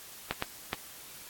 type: clicks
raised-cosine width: 0.3 ms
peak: -13 dBFS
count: 3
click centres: 0.31 / 0.424 / 0.731 s
effects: white hiss -48 dBFS RMS until 1.29 s + AAC 64 kbps